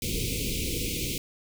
pink band-stop noise, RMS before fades -30 dBFS, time 0.02-1.18 s, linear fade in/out 2 ms, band 510 to 2200 Hz, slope 96 dB/octave, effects none

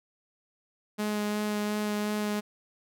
sawtooth tone with vibrato, 209.6 Hz, G#3, 16 cents sharp, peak -24 dBFS, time 0.98-2.41 s, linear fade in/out 20 ms, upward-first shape sine, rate 2.8 Hz, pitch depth 11 cents each way, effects none

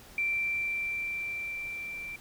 sine tone with level ramp, 2349 Hz, D7, in tune, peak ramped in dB -26 to -37 dBFS, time 0.18-2.16 s, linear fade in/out 2 ms, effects pink hiss -52 dBFS RMS until 2.2 s

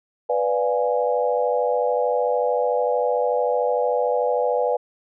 sine chord, B diminished seventh, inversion none, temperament equal, 493.9 / 587.3 / 698.5 / 830.6 Hz, B4 / D5 / F5 / Ab5, 0 / 0 / 0 / 0 cents, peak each -21 / -24 / -27 / -26 dBFS, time 0.29-4.77 s, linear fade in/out 10 ms, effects none

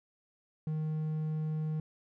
triangle tone, 155.56 Hz, D#3, in tune, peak -29 dBFS, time 0.67-1.8 s, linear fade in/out 2 ms, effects none

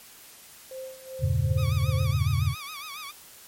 sine tone with tremolo, 523.3 Hz, C5, in tune, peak -34 dBFS, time 0.71-2.15 s, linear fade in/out 2 ms, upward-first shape sine, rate 2.6 Hz, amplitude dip 80%
sine chord, E diminished seventh, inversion none, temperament equal with one note detuned, 82.41 / 98 / 116.54 / 140.77 Hz, E2 / G2 / Bb2 / Db3, 0 / 0 / 0 / +27 cents, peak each -27 dBFS, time 1.19-2.55 s, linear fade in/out 50 ms
15% pulse tone with vibrato, 1185 Hz, D6, 15 cents sharp, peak -30 dBFS, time 1.57-3.12 s, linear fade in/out 20 ms, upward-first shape sine, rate 7.2 Hz, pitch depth 120 cents each way
effects white hiss -49 dBFS RMS until 3.47 s + MP3 64 kbps

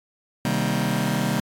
sawtooth chord, C minor seventh, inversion none, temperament just, 130.81 / 156.98 / 196.22 / 235.5 Hz, C3 / Eb3 / G3 / Bb3, 0 / +16 / +2 / +18 cents, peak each -23 / -23 / -21 / -23 dBFS, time 0.45-1.4 s, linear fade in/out 2 ms, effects AAC 64 kbps

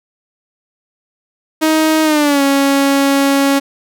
sawtooth tone with pitch glide, 314.5 to 277 Hz, D#4 to C#4, +19 to -1 cents, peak -6 dBFS, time 1.61-3.6 s, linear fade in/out 20 ms, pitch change -220 cents, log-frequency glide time 2.03-2.42 s, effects none

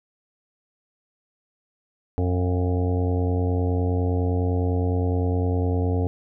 harmonic tone with a mistuned harmonic, 89.8 Hz, F2, 49 cents sharp, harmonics 1 / 2 / 3 / 4 / 5 / 6 / 7 / 8 / 9, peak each -21 / -34 / -28 / -38 / -29 / -38 / -39 / -37 / -40 dBFS, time 2.18-6.07 s, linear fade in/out 0 ms, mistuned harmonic 7, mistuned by +69 cents, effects none

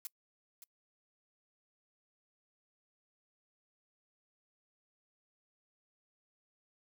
blue noise with echo, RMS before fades -41 dBFS, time 0.05-0.07 s, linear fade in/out 0 ms, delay 570 ms, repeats 1, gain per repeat -12 dB, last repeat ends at 0.64 s, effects noise-tail reverb RT60 0.1 s tail -25 dB re dry

